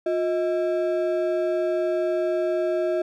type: ring-modulated tone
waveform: triangle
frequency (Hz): 493.9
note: B4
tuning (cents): 0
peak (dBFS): -16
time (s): 0.06-3.02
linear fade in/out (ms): 5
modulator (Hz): 138
effects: none